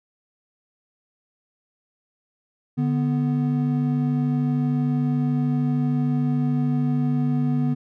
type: tone pair together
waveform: triangle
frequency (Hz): 146.81 / 246.9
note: D3 / B3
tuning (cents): 0 / 0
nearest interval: major sixth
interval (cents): 900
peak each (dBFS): -20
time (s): 2.77-7.75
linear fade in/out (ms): 20
effects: none